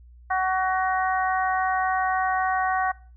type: harmonic tone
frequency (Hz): 374.7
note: F#4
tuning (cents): +22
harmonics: 2 / 3 / 4 / 5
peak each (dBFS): -23 / -27 / -29 / -31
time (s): 0.3-2.92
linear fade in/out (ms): 10
effects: noise-tail reverb RT60 0.4 s tail -22 dB re dry + added 60 Hz sine -46 dBFS peak until 3.16 s